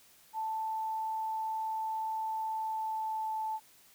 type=tone with pitch glide; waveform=sine; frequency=881 to 875.4 Hz; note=A5 to A5; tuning=+2 to -9 cents; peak=-32 dBFS; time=0.33-3.6 s; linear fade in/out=50 ms; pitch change=-11 cents; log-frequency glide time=2.41-3.37 s; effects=white hiss -61 dBFS RMS until 3.94 s